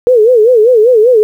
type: tone with vibrato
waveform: sine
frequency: 464.5 Hz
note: A#4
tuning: 6 cents flat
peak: -3 dBFS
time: 0.07-1.23 s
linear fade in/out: 0 ms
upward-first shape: sine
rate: 5.1 Hz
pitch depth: 170 cents each way
effects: 7-bit